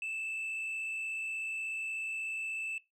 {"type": "tone with frequency modulation", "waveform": "sine", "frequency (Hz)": 2637, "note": "E7", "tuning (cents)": 0, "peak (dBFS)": -32, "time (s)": [0.02, 2.78], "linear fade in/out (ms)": 2, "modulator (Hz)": 56.5, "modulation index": 0.61, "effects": ["noise-tail reverb RT60 0.2 s tail -21 dB re dry", "tanh soft clip ceiling -34 dBFS"]}